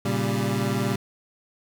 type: chord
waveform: 25% pulse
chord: G diminished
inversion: first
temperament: equal with one note detuned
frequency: 116.54 / 137.32 / 196 Hz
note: Bb2 / Db3 / G3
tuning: 0 / -16 / 0 cents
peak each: -23 / -25 / -23 dBFS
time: 0.05-0.96 s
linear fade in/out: 5 ms
effects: none